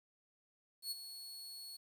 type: tone with ADSR envelope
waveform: sawtooth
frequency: 4369 Hz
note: C#8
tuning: 26 cents flat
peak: -34 dBFS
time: 0.82-1.77 s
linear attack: 92 ms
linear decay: 23 ms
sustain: -11 dB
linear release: 10 ms
effects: 11-bit